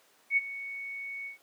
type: tone with ADSR envelope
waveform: sine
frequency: 2222 Hz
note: C#7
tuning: 4 cents sharp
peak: -20 dBFS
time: 0.3-1.38 s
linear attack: 69 ms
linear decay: 29 ms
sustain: -16 dB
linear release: 120 ms
effects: pink hiss -63 dBFS RMS until 1.42 s + high-pass 400 Hz 12 dB/octave